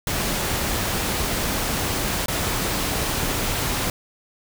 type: noise with dropouts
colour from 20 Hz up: pink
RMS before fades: -24 dBFS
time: 0.07-3.9 s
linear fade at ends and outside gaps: 2 ms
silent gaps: 2.26-2.282 s
effects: none